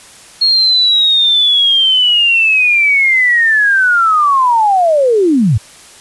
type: linear sweep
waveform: sine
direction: down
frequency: 4300 to 90.3 Hz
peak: -7 dBFS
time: 0.41-5.58 s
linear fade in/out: 10 ms
effects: white hiss -38 dBFS RMS until 6 s + resampled to 24000 Hz